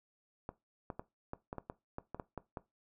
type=clicks; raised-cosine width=1 ms; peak=-26 dBFS; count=12; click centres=0.491 / 0.902 / 0.995 / 1.334 / 1.529 / 1.583 / 1.699 / 1.984 / 2.146 / 2.198 / 2.377 / 2.572 s; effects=noise-tail reverb RT60 0.2 s tail -18 dB re dry